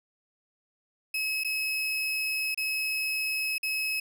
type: tone with dropouts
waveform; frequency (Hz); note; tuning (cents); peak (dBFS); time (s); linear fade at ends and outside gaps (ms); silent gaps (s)
35% pulse; 2569; E7; -45; -26; 1.14-4; 5; 1.437-1.446 / 2.546-2.575 / 3.582-3.63
effects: none